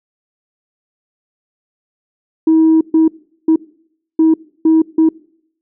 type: tone bursts at uneven times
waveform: sine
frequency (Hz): 320.4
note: E4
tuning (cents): -49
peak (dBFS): -5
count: 6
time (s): 2.47-2.81 / 2.94-3.08 / 3.48-3.56 / 4.19-4.34 / 4.65-4.82 / 4.98-5.09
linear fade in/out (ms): 5
effects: noise-tail reverb RT60 0.7 s tail -23 dB re dry + tanh soft clip ceiling -4 dBFS